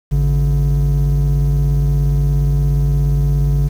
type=tone pair together; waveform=triangle; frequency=53.31 / 142.9 Hz; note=G#1 / D3; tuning=+46 / -47 cents; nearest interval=octave + perfect fourth; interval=1707 cents; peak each=-11 dBFS; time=0.11-3.69 s; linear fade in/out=20 ms; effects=tanh soft clip ceiling -7 dBFS + 7-bit